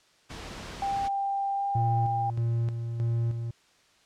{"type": "noise", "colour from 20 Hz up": "pink", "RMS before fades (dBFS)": -40, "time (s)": [0.29, 1.09], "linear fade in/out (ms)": 20}
{"type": "tone with pitch glide", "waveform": "sine", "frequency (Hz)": [792, 798.4], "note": ["G5", "G5"], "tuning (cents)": [18, 32], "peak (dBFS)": -26, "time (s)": [0.82, 2.3], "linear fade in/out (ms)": 2, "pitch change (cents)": 14, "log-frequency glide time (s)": [1.54, 1.65]}
{"type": "tone with tremolo", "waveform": "triangle", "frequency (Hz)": 116.54, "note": "A#2", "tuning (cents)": 0, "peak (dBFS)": -22, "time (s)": [1.75, 3.51], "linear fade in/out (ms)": 5, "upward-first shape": "square", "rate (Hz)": 1.6, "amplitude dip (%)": 50}
{"effects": ["white hiss -62 dBFS RMS until 4.05 s", "low-pass 6000 Hz 12 dB/octave"]}